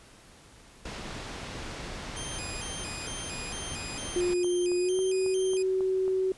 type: low-pass noise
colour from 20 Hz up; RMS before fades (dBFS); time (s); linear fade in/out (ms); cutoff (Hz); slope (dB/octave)
pink; -39; 0.85-4.34; 5; 5700; 12
type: tone with vibrato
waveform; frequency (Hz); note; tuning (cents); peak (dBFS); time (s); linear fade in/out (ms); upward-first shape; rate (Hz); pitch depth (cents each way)
10% pulse; 2794; F7; 0; -29; 2.16-5.63; 10; square; 2.2; 210
type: click train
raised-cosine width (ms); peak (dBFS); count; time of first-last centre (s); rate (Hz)
1; -29; 13; 2.81-6.08; 3.67
type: tone with pitch glide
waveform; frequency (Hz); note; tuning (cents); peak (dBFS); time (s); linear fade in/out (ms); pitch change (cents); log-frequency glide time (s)
sine; 355.8 to 377; F4 to F#4; +32 to +32; -24; 4.16-6.32; 2; +100; 4.78-5
effects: pink hiss -54 dBFS RMS until 6.37 s + resampled to 24000 Hz